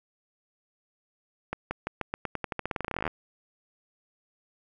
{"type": "accelerating click train", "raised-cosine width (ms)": 0.5, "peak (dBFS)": -15, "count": 26, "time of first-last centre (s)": [1.53, 3.078], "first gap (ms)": 180, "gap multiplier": 0.89, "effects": []}